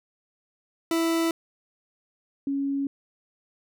40% pulse / sine tone pair in turn, 330 / 277.5 Hz, E4 / C#4, +2 / +2 cents, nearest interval minor third, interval 300 cents, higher first, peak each -21 / -24 dBFS, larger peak first, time 0.91-1.31 / 2.47-2.87 s, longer neither, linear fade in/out 2 ms, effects none

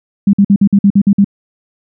sine tone bursts, 200 Hz, G3, 35 cents sharp, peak -4 dBFS, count 9, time 0.27-1.245 s, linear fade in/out 5 ms, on 63 ms, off 51 ms, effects none

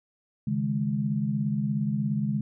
sine chord, C# suspended second, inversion none, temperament equal, 138.59 / 155.56 / 207.7 Hz, C#3 / D#3 / G#3, 0 / 0 / 0 cents, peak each -29 / -31 / -27 dBFS, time 0.47-2.41 s, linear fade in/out 5 ms, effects none

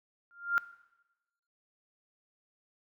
sine tone with exponential growth, 1396.9 Hz, F6, in tune, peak -21 dBFS, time 0.31-0.58 s, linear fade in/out 0 ms, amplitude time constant 58 ms, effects noise-tail reverb RT60 1.0 s tail -18 dB re dry

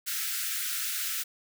white high-pass noise, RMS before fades -32 dBFS, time 0.06-1.24 s, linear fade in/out 20 ms, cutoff 1300 Hz, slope 96 dB/octave, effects none

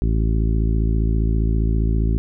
harmonic tone, 55 Hz, A1, in tune, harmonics 1 / 2 / 3 / 4 / 5 / 6 / 7, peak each -17 / -23 / -27 / -29 / -31 / -33 / -34 dBFS, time 0.02-2.18 s, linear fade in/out 0 ms, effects none

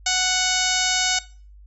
harmonic tone, 740 Hz, F#5, in tune, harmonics 1 / 2 / 3 / 4 / 5 / 6 / 7 / 8 / 9 / 10, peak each -28 / -28 / -28 / -28 / -28 / -28 / -28 / -28 / -28 / -28 dBFS, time 0.06-1.19 s, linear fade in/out 5 ms, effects noise-tail reverb RT60 0.4 s tail -20 dB re dry + added 50 Hz sine -43 dBFS peak until 1.66 s

